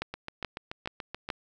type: two click trains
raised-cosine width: 0.3 ms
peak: -20 / -15 dBFS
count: 9 / 4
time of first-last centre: 0.14-1.289 / 0.02-1.302 s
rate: 6.96 / 2.34 Hz
effects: none